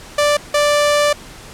sawtooth tone bursts at uneven times, 587.3 Hz, D5, in tune, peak -8 dBFS, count 2, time 0.18-0.37 / 0.54-1.13 s, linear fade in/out 5 ms, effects pink hiss -37 dBFS RMS until 1.53 s + low-pass 10000 Hz 12 dB/octave

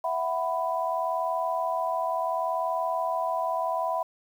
sine chord, E suspended second, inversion none, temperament equal with one note detuned, 659.3 / 740 / 994.1 Hz, E5 / F#5 / B5, 0 / 0 / +11 cents, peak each -29 / -31 / -29 dBFS, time 0.04-4.03 s, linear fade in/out 5 ms, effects 9-bit

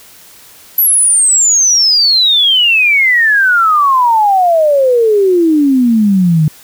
sine exponential sweep, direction down, 12000 to 149.7 Hz, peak -6 dBFS, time 0.78-6.48 s, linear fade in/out 2 ms, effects white hiss -39 dBFS RMS until 6.63 s

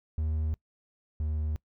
triangle tone pair in turn, 78 / 76.75 Hz, D#2 / D#2, +5 / -23 cents, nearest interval unison, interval 28 cents, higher first, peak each -25 / -26 dBFS, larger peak first, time 0.18-0.54 / 1.2-1.56 s, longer neither, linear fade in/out 0 ms, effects noise-tail reverb RT60 0.1 s tail -23 dB re dry

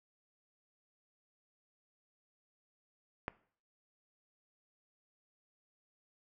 click, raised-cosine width 0.5 ms, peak -20 dBFS, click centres 3.281 s, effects noise-tail reverb RT60 0.5 s tail -20 dB re dry

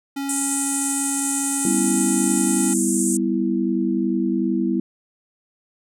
square tone, 277.2 Hz, C#4, in tune, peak -25 dBFS, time 0.16-2.74 s, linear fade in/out 10 ms
white band-pass noise, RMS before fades -25 dBFS, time 0.29-3.17 s, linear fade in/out 2 ms, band 7200 to 9400 Hz, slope 48 dB/octave
sine chord, E minor, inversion first, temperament equal, 196 / 246.9 / 329.6 Hz, G3 / B3 / E4, 0 / 0 / 0 cents, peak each -23 / -23 / -22 dBFS, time 1.65-4.8 s, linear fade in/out 2 ms
effects none

